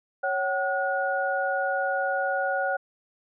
sine tone cluster, 553 / 758 / 1448 Hz, C#5 / F#5 / F#6, -4 / +42 / -38 cents, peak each -28 dBFS, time 0.23-2.77 s, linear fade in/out 10 ms, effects none

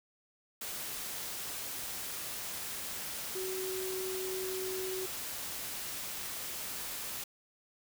sine tone in noise, 375 Hz, F#4, 23 cents sharp, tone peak -36 dBFS, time 3.35-5.06 s, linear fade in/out 5 ms, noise white, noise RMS -40 dBFS, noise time 0.61-7.24 s, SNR +1 dB, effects none

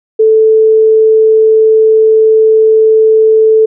sine tone, 439.2 Hz, A4, 3 cents flat, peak -3 dBFS, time 0.19-3.66 s, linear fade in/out 10 ms, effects none

